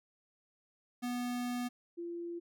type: tone pair in turn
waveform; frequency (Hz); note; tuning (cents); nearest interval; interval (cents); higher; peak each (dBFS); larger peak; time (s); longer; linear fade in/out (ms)
square / sine; 245 / 342.9; B3 / F4; -14 / -32; tritone; 582; second; -35 / -38; first; 1.02-1.69 / 1.97-2.4; first; 20
effects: none